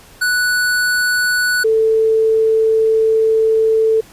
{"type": "tone pair in turn", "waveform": ["square", "sine"], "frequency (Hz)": [1480, 442.8], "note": ["F#6", "A4"], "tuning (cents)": [0, 11], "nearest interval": "octave + major sixth", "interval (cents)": 2089, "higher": "first", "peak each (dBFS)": [-14, -10], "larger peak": "second", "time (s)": [[0.21, 1.64], [1.64, 4.01]], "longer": "second", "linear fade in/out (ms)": 10, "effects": ["pink hiss -43 dBFS RMS until 4.12 s", "resampled to 32000 Hz"]}